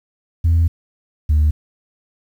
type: tone pair in turn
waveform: sine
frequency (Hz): 83.1 / 75.83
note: E2 / D#2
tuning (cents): +15 / -44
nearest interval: major second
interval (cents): 159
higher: first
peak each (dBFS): -9 / -9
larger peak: neither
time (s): 0.44-0.68 / 1.29-1.51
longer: first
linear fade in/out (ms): 10
effects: tanh soft clip ceiling -9 dBFS + 8-bit